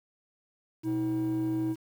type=tone pair together; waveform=triangle; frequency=124.16 / 320 Hz; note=B2 / D#4; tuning=+10 / +49 cents; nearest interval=octave + major third; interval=1639 cents; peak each=-31 / -24 dBFS; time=0.83-1.76 s; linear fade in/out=50 ms; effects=tanh soft clip ceiling -23 dBFS + 9-bit